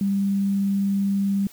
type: tone with vibrato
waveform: sine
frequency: 197.8 Hz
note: G3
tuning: 16 cents sharp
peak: -19 dBFS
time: 0.01-1.47 s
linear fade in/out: 2 ms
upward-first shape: sine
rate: 20 Hz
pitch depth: 15 cents each way
effects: white hiss -49 dBFS RMS until 1.52 s